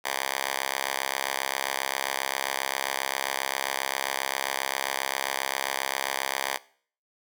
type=tone with high-pass filter; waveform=5% pulse; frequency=67.5 Hz; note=C#2; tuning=45 cents flat; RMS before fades=-30 dBFS; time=0.04-6.58 s; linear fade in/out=20 ms; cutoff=1100 Hz; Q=1; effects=noise-tail reverb RT60 0.5 s tail -20 dB re dry